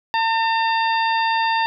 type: harmonic tone with a mistuned harmonic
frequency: 904 Hz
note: A5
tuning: 47 cents sharp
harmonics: 1 / 2 / 3 / 4 / 5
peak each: -18 / -24 / -28 / -30 / -32 dBFS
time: 0.14-1.66 s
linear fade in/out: 0 ms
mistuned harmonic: 5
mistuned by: +68 cents
effects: none